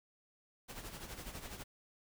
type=noise with tremolo; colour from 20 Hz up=pink; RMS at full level=-45 dBFS; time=0.68-1.64 s; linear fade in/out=20 ms; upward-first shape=sine; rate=12 Hz; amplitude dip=60%; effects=none